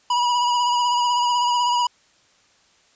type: tone with vibrato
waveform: square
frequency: 971 Hz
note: B5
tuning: 30 cents flat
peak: -18 dBFS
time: 0.1-1.87 s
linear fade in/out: 5 ms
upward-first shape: sine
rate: 16 Hz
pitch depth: 29 cents each way
effects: white hiss -58 dBFS RMS until 2.95 s + resampled to 16000 Hz